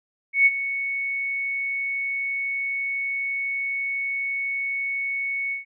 sine tone with ADSR envelope, 2217 Hz, C#7, in tune, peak -11 dBFS, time 0.33-5.65 s, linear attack 130 ms, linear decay 36 ms, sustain -13 dB, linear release 130 ms, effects none

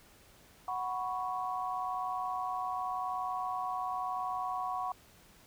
sine chord, F# suspended fourth, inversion none, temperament equal, 740 / 987.8 / 1108.7 Hz, F#5 / B5 / C#6, 0 / 0 / 0 cents, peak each -36 / -39 / -37 dBFS, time 0.68-4.92 s, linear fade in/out 2 ms, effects pink hiss -60 dBFS RMS until 5.46 s

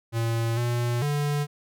square tone with pitch steps, 115 / 120.1 / 145.9 Hz, A#2 / B2 / D3, -23 / -48 / -11 cents, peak -24 dBFS, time 0.12-1.47 s, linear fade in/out 50 ms, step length 450 ms, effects none

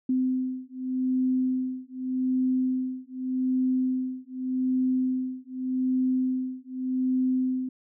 sine beating tone pair, 256.7 / 257.54 Hz, C4 / C4, -33 / -27 cents, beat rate 0.84 Hz, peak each -27 dBFS, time 0.09-7.69 s, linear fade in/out 5 ms, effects none

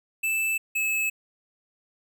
square tone pair in turn, 2637 / 2596 Hz, E7 / E7, 0 / -27 cents, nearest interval unison, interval 27 cents, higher first, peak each -24 dBFS, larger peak neither, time 0.23-0.58 / 0.75-1.1 s, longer neither, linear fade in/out 10 ms, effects none

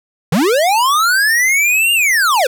square linear two-way sweep, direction up then down, 137.2 to 2838 to 464.7 Hz, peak -11 dBFS, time 0.32-2.47 s, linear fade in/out 5 ms, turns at 1.93 s, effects none

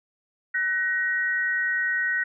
sine tone pair together, 1500 / 1889.9 Hz, F#6 / A#6, +23 / +23 cents, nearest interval major third, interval 400 cents, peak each -26 / -24 dBFS, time 0.54-2.24 s, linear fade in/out 10 ms, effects none

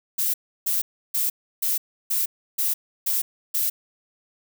violet noise bursts, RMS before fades -23 dBFS, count 8, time 0.18-3.7 s, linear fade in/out 10 ms, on 160 ms, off 320 ms, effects none

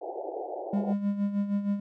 white band-pass noise, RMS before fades -36 dBFS, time 0.01-0.94 s, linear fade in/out 20 ms, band 330 to 810 Hz, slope 96 dB/octave
triangle tone with tremolo, 202 Hz, G#3, 48 cents flat, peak -21 dBFS, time 0.73-1.8 s, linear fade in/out 5 ms, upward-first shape sine, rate 6.4 Hz, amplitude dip 65%
effects none

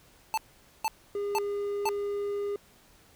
square tone bursts, 880 Hz, A5, in tune, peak -26 dBFS, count 4, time 0.34-1.89 s, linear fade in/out 0 ms, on 35 ms, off 470 ms
triangle tone, 406.5 Hz, G#4, 37 cents flat, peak -27 dBFS, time 1.15-2.56 s, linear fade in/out 2 ms
effects pink hiss -59 dBFS RMS until 3.15 s

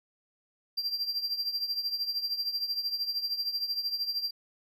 triangle tone with tremolo, 4725 Hz, D8, 10 cents sharp, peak -25 dBFS, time 0.77-4.31 s, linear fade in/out 10 ms, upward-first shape triangle, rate 13 Hz, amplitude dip 80%, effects none

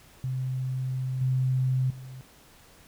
sine tone with level steps, 129.6 Hz, C3, 16 cents flat, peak -27 / -22 / -39 dBFS, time 0.24-2.21 s, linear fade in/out 0 ms, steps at 1.21 / 1.9 s, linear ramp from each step 5 ms, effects pink hiss -55 dBFS RMS until 2.87 s

